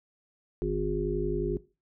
harmonic tone, 51.2 Hz, G#1, 24 cents flat, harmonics 1 / 3 / 5 / 7 / 8, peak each -32 / -35 / -38 / -30 / -34 dBFS, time 0.62-1.57 s, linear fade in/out 0 ms, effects noise-tail reverb RT60 0.3 s tail -18 dB re dry

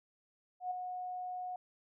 sine tone with ADSR envelope, 729 Hz, F#5, 26 cents flat, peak -32 dBFS, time 0.6-1.56 s, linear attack 110 ms, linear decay 7 ms, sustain -6 dB, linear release 3 ms, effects none

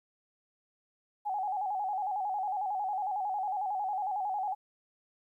sine tone with vibrato, 792 Hz, G5, 18 cents sharp, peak -30 dBFS, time 1.25-4.55 s, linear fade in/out 20 ms, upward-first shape square, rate 11 Hz, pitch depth 86 cents each way, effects 12-bit

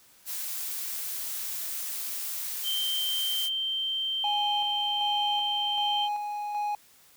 blue noise, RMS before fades -34 dBFS, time 0.25-3.5 s, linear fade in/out 50 ms
sine tone, 3131 Hz, G7, 3 cents flat, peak -27 dBFS, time 2.63-6.09 s, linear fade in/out 50 ms
triangle tone with tremolo, 830.6 Hz, G#5, in tune, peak -25 dBFS, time 4.24-6.75 s, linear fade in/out 2 ms, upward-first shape square, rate 1.3 Hz, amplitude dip 35%
effects white hiss -58 dBFS RMS until 7.16 s

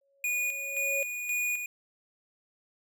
sine tone with exponential growth, 554.4 Hz, C#5, in tune, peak -31 dBFS, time 0.01-1.03 s, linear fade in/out 5 ms, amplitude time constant 220 ms
square tone with tremolo, 2454 Hz, D#7, 25 cents flat, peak -28 dBFS, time 0.24-1.66 s, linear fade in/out 2 ms, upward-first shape square, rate 1.9 Hz, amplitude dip 50%
effects none

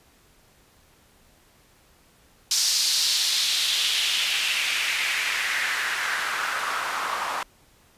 white noise with band-pass filter sweep, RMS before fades -25 dBFS, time 2.51-7.43 s, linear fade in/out 2 ms, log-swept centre 5300 to 1000 Hz, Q 2.4, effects pink hiss -58 dBFS RMS until 7.97 s + resampled to 32000 Hz

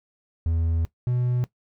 triangle tone pair in turn, 82.41 / 123.48 Hz, E2 / B2, 0 / 0 cents, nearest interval perfect fifth, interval 700 cents, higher second, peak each -19 dBFS, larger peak neither, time 0.46-0.85 / 1.07-1.44 s, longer first, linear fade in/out 0 ms, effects noise-tail reverb RT60 0.1 s tail -17 dB re dry

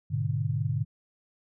sine chord, G# diminished, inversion none, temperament equal with one note detuned, 103.83 / 123.47 / 148.54 Hz, G#2 / B2 / D3, 0 / 0 / +20 cents, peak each -30 dBFS, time 0.1-0.85 s, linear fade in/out 20 ms, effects none

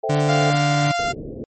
sine chord, A minor seventh, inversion none, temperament equal, 440 / 523.3 / 659.3 / 784 Hz, A4 / C5 / E5 / G5, 0 / 0 / 0 / 0 cents, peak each -25 / -28 / -26 / -27 dBFS, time 0.03-0.51 s, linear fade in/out 10 ms
35% pulse tone, 146.83 Hz, D3, in tune, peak -16 dBFS, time 0.09-0.92 s, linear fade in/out 10 ms
sawtooth tone with pitch glide, 698.5 to 694.5 Hz, F5 to F5, 0 to -10 cents, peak -16 dBFS, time 0.28-1.13 s, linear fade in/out 20 ms, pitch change -10 cents, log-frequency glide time 0.69-1 s
white low-pass noise, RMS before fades -32 dBFS, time 0.99-1.44 s, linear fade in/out 0 ms, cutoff 500 Hz, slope 48 dB/octave
effects MP3 32 kbps

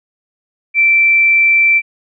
sine tone, 2339 Hz, D7, 8 cents flat, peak -7 dBFS, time 0.74-1.82 s, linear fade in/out 50 ms, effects none

